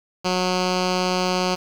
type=tone with low-pass filter; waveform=10% pulse; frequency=182.7 Hz; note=F#3; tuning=22 cents flat; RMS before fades=-22 dBFS; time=0.24-1.56 s; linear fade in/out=20 ms; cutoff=5100 Hz; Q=2.4; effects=7-bit